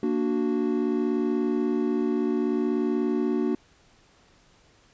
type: chord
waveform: triangle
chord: Bb augmented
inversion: none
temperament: equal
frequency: 233.1 / 293.7 / 370 Hz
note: Bb3 / D4 / F#4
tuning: 0 / 0 / 0 cents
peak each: -25 dBFS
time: 0.03-3.55 s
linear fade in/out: 2 ms
effects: pink hiss -59 dBFS RMS until 4.93 s + resampled to 16000 Hz